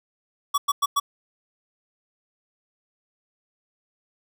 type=tone bursts; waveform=square; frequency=1134 Hz; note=C#6; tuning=39 cents sharp; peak=-19 dBFS; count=4; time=0.54-1 s; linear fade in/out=10 ms; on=40 ms; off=100 ms; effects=none